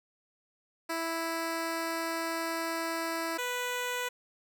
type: tone pair in turn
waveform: 10% pulse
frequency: 329.6 / 493.8 Hz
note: E4 / B4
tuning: 0 / 0 cents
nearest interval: perfect fifth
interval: 700 cents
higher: second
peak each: -23 dBFS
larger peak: neither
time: 0.89-3.38 / 3.38-4.09 s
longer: first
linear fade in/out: 10 ms
effects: none